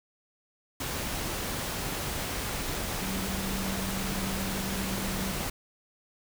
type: tone in noise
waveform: sine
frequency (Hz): 192.2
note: G3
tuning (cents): -34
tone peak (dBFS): -34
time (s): 3.02-5.32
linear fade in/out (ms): 5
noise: pink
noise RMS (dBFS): -33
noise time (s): 0.8-5.5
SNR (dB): -4
effects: none